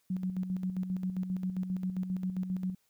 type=tone with tremolo; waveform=sine; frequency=185 Hz; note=F#3; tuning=in tune; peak=-29 dBFS; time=0.1-2.75 s; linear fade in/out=5 ms; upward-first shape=square; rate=7.5 Hz; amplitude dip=55%; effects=white hiss -73 dBFS RMS until 2.89 s